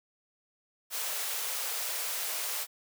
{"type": "high-pass noise", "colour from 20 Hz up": "white", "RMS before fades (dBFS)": -34, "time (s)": [0.9, 2.67], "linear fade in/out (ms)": 50, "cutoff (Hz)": 440, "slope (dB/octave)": 48, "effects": []}